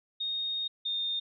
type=tone pair in turn; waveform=sine; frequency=3709 / 3649 Hz; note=A#7 / A#7; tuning=-9 / -38 cents; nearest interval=unison; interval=29 cents; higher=first; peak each=-30 / -29 dBFS; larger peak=second; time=0.2-0.68 / 0.85-1.2 s; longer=first; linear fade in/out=10 ms; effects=none